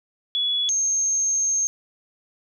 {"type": "tone pair in turn", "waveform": "sine", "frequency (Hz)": [3394, 6407], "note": ["G#7", "G8"], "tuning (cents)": [37, 37], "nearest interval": "major seventh", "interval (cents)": 1100, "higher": "second", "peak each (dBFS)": [-20, -19], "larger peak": "second", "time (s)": [[0.35, 0.69], [0.69, 1.67]], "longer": "second", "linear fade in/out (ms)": 0, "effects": []}